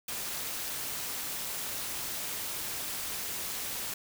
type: noise with amplitude modulation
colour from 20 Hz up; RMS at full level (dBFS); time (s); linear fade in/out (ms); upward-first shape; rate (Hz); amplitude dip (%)
white; -34; 0.08-3.94; 5; sine; 219; 50
effects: none